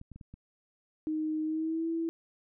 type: clicks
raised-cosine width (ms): 5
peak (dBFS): -34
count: 5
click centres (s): 0.014 / 0.117 / 0.16 / 0.212 / 0.34
type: tone with pitch glide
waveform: sine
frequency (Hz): 311.1 to 329.6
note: D#4 to E4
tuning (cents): 0 to 0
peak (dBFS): -29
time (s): 1.07-2.09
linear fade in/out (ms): 0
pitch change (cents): +100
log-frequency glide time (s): 1.44-1.88
effects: none